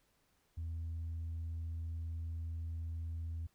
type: tone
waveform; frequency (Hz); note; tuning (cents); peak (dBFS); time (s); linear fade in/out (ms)
sine; 82.2; E2; -4; -36; 0.57-3.47; 10
effects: tanh soft clip ceiling -36 dBFS + pink hiss -75 dBFS RMS until 3.54 s